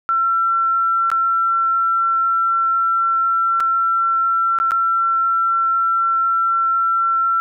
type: tone with dropouts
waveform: sine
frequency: 1351 Hz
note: E6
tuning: 42 cents sharp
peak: -14 dBFS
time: 0.09-7.4 s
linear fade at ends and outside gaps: 0 ms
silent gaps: 1.102-1.116 / 3.601-3.605 / 4.587-4.6 / 4.709-4.718 s
effects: none